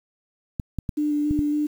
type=clicks; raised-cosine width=5 ms; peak=-14 dBFS; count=5; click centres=0.598 / 0.787 / 0.892 / 1.31 / 1.391 s
type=tone with vibrato; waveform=sine; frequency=296.5 Hz; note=D4; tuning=17 cents sharp; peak=-20 dBFS; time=0.97-1.67 s; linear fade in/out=10 ms; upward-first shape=square; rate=3.6 Hz; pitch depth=12 cents each way
effects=8-bit